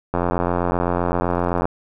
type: click train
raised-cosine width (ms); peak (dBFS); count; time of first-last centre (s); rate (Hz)
1; -6; 134; 0.14-1.655; 87.8
effects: none